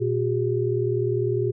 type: tone cluster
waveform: sine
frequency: 119.2 / 365.1 / 405.1 Hz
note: A#2 / F#4 / G#4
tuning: +39 / -23 / -43 cents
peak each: -25 dBFS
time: 0-1.52 s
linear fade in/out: 20 ms
effects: none